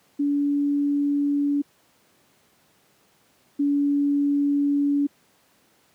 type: tone pair in turn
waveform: sine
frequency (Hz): 286.4 / 285.4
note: D4 / D4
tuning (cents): -43 / -49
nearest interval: unison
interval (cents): 6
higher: first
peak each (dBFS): -19 / -18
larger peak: second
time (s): 0.19-1.62 / 3.59-5.07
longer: second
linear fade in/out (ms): 10
effects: pink hiss -61 dBFS RMS until 5.94 s + high-pass 150 Hz 12 dB/octave